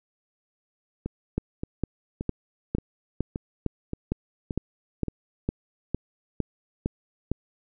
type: two click trains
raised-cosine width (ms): 3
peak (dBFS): -17 / -12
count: 8 / 14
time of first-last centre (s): 1.06-5.083 / 1.38-7.316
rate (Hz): 1.74 / 2.19
effects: none